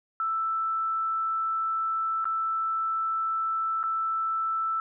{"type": "tone with dropouts", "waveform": "sine", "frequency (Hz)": 1323, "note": "E6", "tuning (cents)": 6, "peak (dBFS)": -25, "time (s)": [0.2, 4.8], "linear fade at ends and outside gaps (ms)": 1, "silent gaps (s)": [[2.244, 2.254], [3.83, 3.838]], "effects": []}